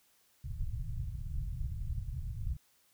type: low-pass noise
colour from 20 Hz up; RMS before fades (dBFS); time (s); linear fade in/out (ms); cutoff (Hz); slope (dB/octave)
pink; -37; 0.44-2.57; 5; 140; 48
effects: white hiss -69 dBFS RMS until 2.93 s